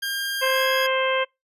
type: high-pass noise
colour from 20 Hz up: pink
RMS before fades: -37 dBFS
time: 0.02-0.68 s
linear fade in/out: 50 ms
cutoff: 11000 Hz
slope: 24 dB/octave
type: tone with pitch glide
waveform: 20% pulse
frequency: 1605 to 1646.3 Hz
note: G6 to G#6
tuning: +40 to -16 cents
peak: -20 dBFS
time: 0.02-0.87 s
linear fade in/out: 10 ms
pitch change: +44 cents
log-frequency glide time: 0.45-0.66 s
type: harmonic tone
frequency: 525 Hz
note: C5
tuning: 6 cents sharp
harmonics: 1 / 2 / 3 / 4 / 5 / 6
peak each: -23 / -26 / -28 / -29 / -30 / -31 dBFS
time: 0.41-1.25 s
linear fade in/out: 20 ms
effects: noise-tail reverb RT60 0.2 s tail -26 dB re dry + resampled to 32000 Hz